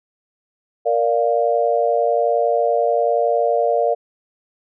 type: chord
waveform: sine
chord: Bb major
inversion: none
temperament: equal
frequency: 466.2 / 587.3 / 698.5 Hz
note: Bb4 / D5 / F5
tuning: 0 / 0 / 0 cents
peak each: -19 dBFS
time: 0.85-3.95 s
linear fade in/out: 20 ms
effects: none